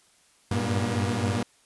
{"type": "tone cluster", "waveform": "sawtooth", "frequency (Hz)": [96.8, 100.7, 115.8, 239], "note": ["G2", "G2", "A#2", "A#3"], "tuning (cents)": [-21, 47, -11, 43], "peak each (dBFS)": -26, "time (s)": [0.51, 1.43], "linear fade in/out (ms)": 5, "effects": ["white hiss -61 dBFS RMS until 1.65 s", "resampled to 24000 Hz"]}